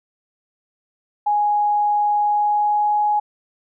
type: tone with pitch glide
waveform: sine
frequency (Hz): 830.6 to 836.4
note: G#5 to G#5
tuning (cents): 0 to +12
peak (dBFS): -15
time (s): 1.26-3.2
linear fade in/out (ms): 10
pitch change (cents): +12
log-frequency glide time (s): 2.18-2.98
effects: none